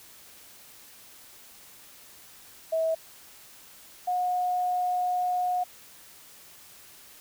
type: tone pair in turn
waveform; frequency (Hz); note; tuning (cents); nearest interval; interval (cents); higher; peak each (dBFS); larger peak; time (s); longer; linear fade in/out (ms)
sine; 647 / 723.7; E5 / F#5; -32 / -39; major second; 193; second; -23 / -24; first; 2.72-2.95 / 4.07-5.64; second; 10
effects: white hiss -51 dBFS RMS until 7.2 s